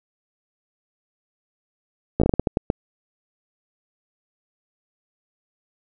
slowing click train, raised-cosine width 2 ms, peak -5 dBFS, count 10, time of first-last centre 2.2-2.701 s, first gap 15 ms, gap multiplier 1.31, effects none

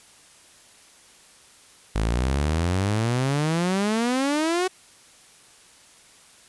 sawtooth exponential sweep, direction up, 51.6 to 377.6 Hz, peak -17 dBFS, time 1.95-4.68 s, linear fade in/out 10 ms, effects white hiss -52 dBFS RMS until 6.48 s + resampled to 24000 Hz

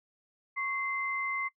sine tone pair together, 1100 / 2073 Hz, C#6 / C7, -14 / -17 cents, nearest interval major seventh, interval 1097 cents, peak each -35 / -32 dBFS, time 0.56-1.49 s, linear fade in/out 20 ms, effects noise-tail reverb RT60 0.1 s tail -23 dB re dry

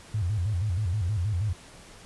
sine tone with vibrato, 96.6 Hz, G2, 25 cents flat, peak -24 dBFS, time 0.14-1.53 s, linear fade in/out 5 ms, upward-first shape square, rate 6.3 Hz, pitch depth 180 cents each way, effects pink hiss -49 dBFS RMS until 2.05 s + resampled to 24000 Hz

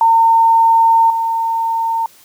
sine tone with level steps, 910 Hz, A#5, 42 cents flat, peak -7 / -14 dBFS, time 0.01-2.06 s, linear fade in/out 2 ms, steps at 1.1 s, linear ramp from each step 2 ms, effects white hiss -46 dBFS RMS until 2.24 s

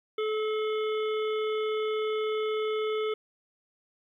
harmonic tone, 431.8 Hz, A4, 33 cents flat, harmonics 1 / 3 / 5 / 7 / 8, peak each -27 / -37 / -41 / -44 / -45 dBFS, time 0.18-3.14 s, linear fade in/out 5 ms, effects 11-bit

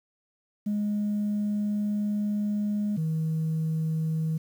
sine tone pair in turn, 207.7 / 159.22 Hz, G#3 / D#3, 0 / +40 cents, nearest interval perfect fourth, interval 460 cents, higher first, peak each -23 dBFS, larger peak neither, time 0.66-2.97 / 2.97-4.38 s, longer first, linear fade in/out 10 ms, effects tanh soft clip ceiling -22 dBFS + 9-bit

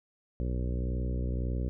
harmonic tone with a mistuned harmonic, 61.74 Hz, B1, in tune, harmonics 1 / 2 / 3 / 4 / 5 / 6 / 7 / 8 / 9, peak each -30 / -36 / -40 / -42 / -44 / -46 / -47 / -48 / -49 dBFS, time 0.4-1.69 s, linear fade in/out 0 ms, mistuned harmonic 1, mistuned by +22 cents, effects none

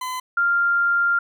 40% pulse / sine tone pair in turn, 1016 / 1394.4 Hz, B5 / F6, +49 / -3 cents, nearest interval perfect fourth, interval 548 cents, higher second, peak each -25 / -16 dBFS, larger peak second, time 0.01-0.2 / 0.37-1.19 s, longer second, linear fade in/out 5 ms, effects none

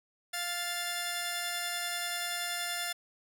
10% pulse tone pair together, 699 / 1752.7 Hz, F5 / A6, +1 / -7 cents, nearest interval octave + major third, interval 1592 cents, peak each -27 dBFS, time 0.33-2.93 s, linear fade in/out 10 ms, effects none

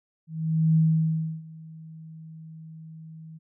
sine tone with ADSR envelope, 159.9 Hz, D#3, 48 cents sharp, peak -16 dBFS, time 0.27-3.39 s, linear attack 490 ms, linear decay 660 ms, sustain -24 dB, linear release 24 ms, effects none

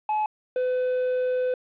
triangle tone pair in turn, 854 / 505 Hz, G#5 / B4, +48 / +39 cents, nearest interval major sixth, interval 909 cents, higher first, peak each -20 dBFS, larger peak neither, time 0.09-0.26 / 0.56-1.54 s, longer second, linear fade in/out 2 ms, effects resampled to 8000 Hz + 9-bit

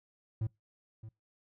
triangle tone with echo, 110 Hz, A2, in tune, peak -28 dBFS, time 0.41-0.47 s, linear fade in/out 5 ms, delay 620 ms, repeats 1, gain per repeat -14 dB, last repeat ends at 1.09 s, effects noise-tail reverb RT60 0.2 s tail -24 dB re dry

